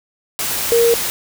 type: tone in noise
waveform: sine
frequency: 466.5 Hz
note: A#4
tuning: 1 cent sharp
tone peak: -10 dBFS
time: 0.72-0.94 s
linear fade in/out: 0 ms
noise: white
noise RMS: -21 dBFS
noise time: 0.39-1.1 s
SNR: +8 dB
effects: none